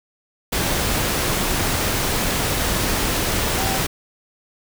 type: tone in noise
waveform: sine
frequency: 770 Hz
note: G5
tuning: 31 cents flat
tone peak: -27 dBFS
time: 3.58-3.79 s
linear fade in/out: 10 ms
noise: pink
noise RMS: -21 dBFS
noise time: 0.52-3.87 s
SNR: -9 dB
effects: none